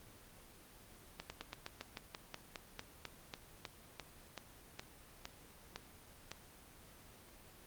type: slowing click train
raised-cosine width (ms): 0.2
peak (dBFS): -25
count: 20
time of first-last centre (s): 1.2-6.316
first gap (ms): 100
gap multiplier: 1.1
effects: pink hiss -59 dBFS RMS until 7.66 s + Opus 24 kbps